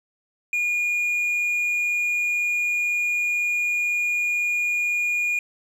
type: tone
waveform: triangle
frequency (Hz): 2434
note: D#7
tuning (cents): -39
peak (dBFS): -19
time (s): 0.53-5.39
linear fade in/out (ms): 2
effects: none